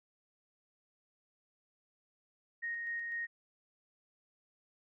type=tone with tremolo; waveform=sine; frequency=1864.7 Hz; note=A#6; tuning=in tune; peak=-35 dBFS; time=2.62-3.27 s; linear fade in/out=20 ms; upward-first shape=square; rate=4 Hz; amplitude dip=25%; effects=none